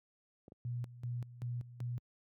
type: clicks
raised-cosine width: 2 ms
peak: -40 dBFS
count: 2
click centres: 0.481 / 0.521 s
type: tone with tremolo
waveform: sine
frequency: 121.1 Hz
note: B2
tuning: 34 cents flat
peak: -35 dBFS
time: 0.65-1.98 s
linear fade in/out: 0 ms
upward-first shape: square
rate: 2.6 Hz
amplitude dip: 80%
effects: high-pass 80 Hz 12 dB/octave